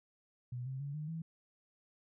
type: tone with pitch steps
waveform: sine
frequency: 123.47 / 132.33 / 141.83 / 152.01 / 162.92 Hz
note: B2 / C3 / C#3 / D#3 / E3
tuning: 0 / +20 / +40 / -40 / -20 cents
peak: -38 dBFS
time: 0.52-1.22 s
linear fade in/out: 5 ms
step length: 140 ms
effects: none